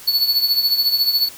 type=tone with tremolo; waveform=square; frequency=4435 Hz; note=C#8; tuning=in tune; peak=-12 dBFS; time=0.07-1.29 s; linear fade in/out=10 ms; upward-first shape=triangle; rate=14 Hz; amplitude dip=75%; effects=white hiss -39 dBFS RMS until 1.37 s